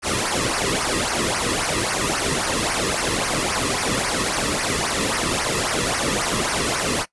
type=noise with flanger; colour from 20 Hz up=pink; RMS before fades=-22 dBFS; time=0.02-7.06 s; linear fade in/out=50 ms; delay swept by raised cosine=0.26 to 1.36 ms; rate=3.7 Hz; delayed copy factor=-0.75; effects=noise-tail reverb RT60 0.1 s tail -20 dB re dry + resampled to 24000 Hz